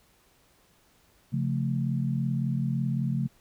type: chord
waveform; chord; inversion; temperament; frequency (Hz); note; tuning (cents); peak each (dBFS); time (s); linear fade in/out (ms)
sine; Db augmented; none; equal with one note detuned; 136.45 / 174.61 / 220; Db3 / F3 / A3; -27 / 0 / 0; -27 / -32 / -31; 1.32-3.28; 20
effects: pink hiss -63 dBFS RMS until 3.4 s